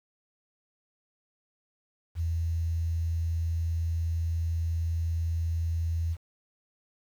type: tone with quantisation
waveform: sine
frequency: 82.8 Hz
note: E2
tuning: 8 cents sharp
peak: -26 dBFS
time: 2.15-6.17 s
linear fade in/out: 50 ms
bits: 9
effects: none